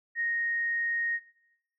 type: tone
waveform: sine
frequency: 1864.7 Hz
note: A#6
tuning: in tune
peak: -27 dBFS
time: 0.15-1.2 s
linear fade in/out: 50 ms
effects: noise-tail reverb RT60 0.9 s tail -17 dB re dry